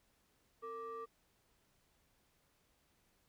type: ring-modulated tone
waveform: triangle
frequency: 359 Hz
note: F4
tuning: 48 cents sharp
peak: -38 dBFS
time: 0.62-1.06 s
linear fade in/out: 20 ms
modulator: 814 Hz
effects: pink hiss -75 dBFS RMS until 3.28 s